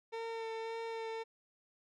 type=tone with vibrato; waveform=30% pulse; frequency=452.5 Hz; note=A4; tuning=48 cents sharp; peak=-36 dBFS; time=0.12-1.24 s; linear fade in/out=20 ms; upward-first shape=sine; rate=1.8 Hz; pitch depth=16 cents each way; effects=low-pass 4000 Hz 12 dB/octave